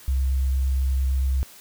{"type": "tone with vibrato", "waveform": "sine", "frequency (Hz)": 66.2, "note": "C2", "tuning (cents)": 21, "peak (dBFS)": -19, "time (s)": [0.08, 1.43], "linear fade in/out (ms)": 0, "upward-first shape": "square", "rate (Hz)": 8.8, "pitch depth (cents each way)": 9, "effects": ["white hiss -47 dBFS RMS until 1.6 s"]}